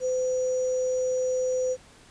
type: tone with sample-and-hold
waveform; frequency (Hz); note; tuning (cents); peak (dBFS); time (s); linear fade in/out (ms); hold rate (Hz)
sine; 510; C5; -44; -23; 0-1.77; 50; 6300
effects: pink hiss -53 dBFS RMS until 2.1 s + resampled to 22050 Hz